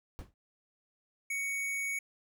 brown noise with exponential decay, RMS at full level -38 dBFS, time 0.19-0.34 s, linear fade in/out 0 ms, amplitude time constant 31 ms
square tone, 2232 Hz, C#7, 11 cents sharp, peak -33 dBFS, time 1.3-1.99 s, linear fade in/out 5 ms
effects none

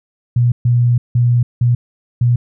sine tone bursts at uneven times, 121 Hz, B2, 35 cents flat, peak -9 dBFS, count 5, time 0.36-0.52 / 0.65-0.98 / 1.15-1.43 / 1.61-1.75 / 2.21-2.36 s, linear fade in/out 5 ms, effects none

